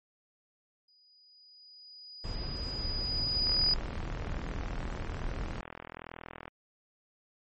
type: tone with exponential growth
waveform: sine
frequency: 4932 Hz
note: D#8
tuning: 16 cents flat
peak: -23 dBFS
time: 0.88-3.74 s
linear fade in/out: 5 ms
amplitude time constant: 620 ms
type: noise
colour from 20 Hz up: brown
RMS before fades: -36 dBFS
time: 2.24-5.61 s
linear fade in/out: 2 ms
type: click train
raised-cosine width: 0.5 ms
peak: -26 dBFS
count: 125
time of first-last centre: 3.47-6.48 s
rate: 41.2 Hz
effects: MP3 32 kbps